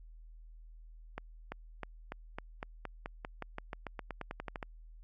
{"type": "accelerating click train", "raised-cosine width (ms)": 0.5, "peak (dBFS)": -24, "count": 21, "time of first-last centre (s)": [1.18, 4.628], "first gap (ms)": 340, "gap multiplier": 0.92, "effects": ["added 40 Hz sine -50 dBFS peak until 5.03 s", "AAC 32 kbps"]}